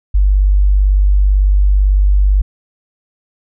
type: tone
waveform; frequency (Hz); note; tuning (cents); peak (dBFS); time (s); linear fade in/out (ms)
sine; 49; G1; 0; -7; 0.14-2.42; 10
effects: none